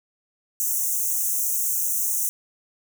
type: high-pass noise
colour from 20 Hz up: white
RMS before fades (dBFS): -24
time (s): 0.6-2.29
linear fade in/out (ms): 0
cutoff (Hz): 5900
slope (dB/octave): 96
effects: none